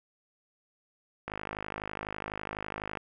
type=click train; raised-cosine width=0.5 ms; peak=-20 dBFS; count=89; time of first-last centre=1.28-2.972 s; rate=52 Hz; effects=none